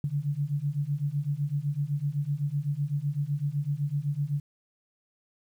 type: beating tone pair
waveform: sine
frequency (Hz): 140 / 147.9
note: C#3 / D3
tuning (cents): +18 / +13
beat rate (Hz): 7.9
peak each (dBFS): -30 / -29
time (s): 0.04-4.4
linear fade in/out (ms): 2
effects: 10-bit